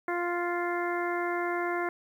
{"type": "harmonic tone", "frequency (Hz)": 349.2, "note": "F4", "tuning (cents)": 0, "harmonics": [1, 2, 3, 4, 5, 6], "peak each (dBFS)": [-31, -34, -36, -37, -38, -39], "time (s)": [0.08, 1.89], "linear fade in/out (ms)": 2, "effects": ["10-bit"]}